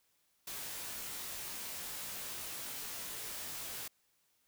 white noise with comb filter, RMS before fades -43 dBFS, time 0.47-3.88 s, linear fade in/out 5 ms, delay 19 ms, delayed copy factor -0.85, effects white hiss -75 dBFS RMS until 4.47 s

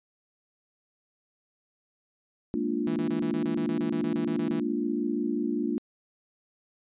sine chord, Bb dominant seventh, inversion third, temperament equal, 207.7 / 233.1 / 293.7 / 349.2 Hz, Ab3 / Bb3 / D4 / F4, 0 / 0 / 0 / 0 cents, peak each -35 / -30 / -30 / -32 dBFS, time 2.54-5.78 s, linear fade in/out 0 ms
sawtooth tone bursts, 163.9 Hz, E3, 10 cents flat, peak -30 dBFS, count 15, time 2.87-4.599 s, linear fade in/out 2 ms, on 91 ms, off 26 ms
effects resampled to 8000 Hz

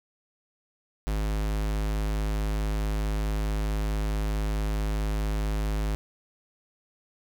square tone, 52.3 Hz, G#1, 13 cents sharp, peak -26 dBFS, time 1.07-5.95 s, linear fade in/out 0 ms, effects none

